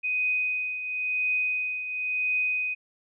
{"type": "tone with tremolo", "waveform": "sine", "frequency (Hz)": 2500, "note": "D#7", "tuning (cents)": 8, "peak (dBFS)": -22, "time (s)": [0.03, 2.75], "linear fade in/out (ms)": 20, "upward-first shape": "triangle", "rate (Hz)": 0.96, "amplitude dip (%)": 65, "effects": []}